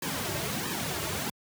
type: noise with flanger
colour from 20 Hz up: pink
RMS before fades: -32 dBFS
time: 0.02-1.3 s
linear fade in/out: 5 ms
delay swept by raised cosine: 1.4 to 4.1 ms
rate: 1.5 Hz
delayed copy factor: -0.8
effects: high-pass 100 Hz 12 dB/octave